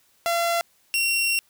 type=tone pair in turn; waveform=sawtooth; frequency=682 / 2738 Hz; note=F5 / F7; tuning=-41 / -35 cents; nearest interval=2 octaves; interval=2406 cents; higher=second; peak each=-17 dBFS; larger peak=neither; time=0.26-0.61 / 0.94-1.39 s; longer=second; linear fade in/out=0 ms; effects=white hiss -62 dBFS RMS until 1.49 s